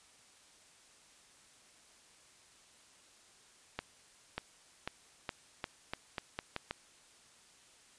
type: accelerating click train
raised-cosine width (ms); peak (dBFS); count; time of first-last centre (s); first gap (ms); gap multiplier
0.3; -20; 10; 3.79-6.71; 590; 0.84
effects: white hiss -62 dBFS RMS until 7.98 s + resampled to 22050 Hz